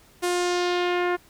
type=tone with low-pass filter sweep; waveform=sawtooth; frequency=354.8 Hz; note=F4; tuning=27 cents sharp; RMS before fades=-24 dBFS; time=0.22-1.17 s; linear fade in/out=20 ms; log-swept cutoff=11000 to 1700 Hz; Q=1.5; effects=pink hiss -55 dBFS RMS until 1.29 s